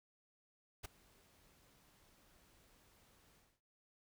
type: noise with ADSR envelope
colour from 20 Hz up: pink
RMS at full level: -45 dBFS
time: 0.83-3.61 s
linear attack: 20 ms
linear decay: 11 ms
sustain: -24 dB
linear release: 250 ms
effects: none